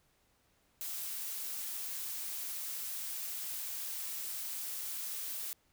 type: noise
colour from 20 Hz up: blue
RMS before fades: -40 dBFS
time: 0.81-5.53 s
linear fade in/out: 0 ms
effects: pink hiss -72 dBFS RMS until 5.72 s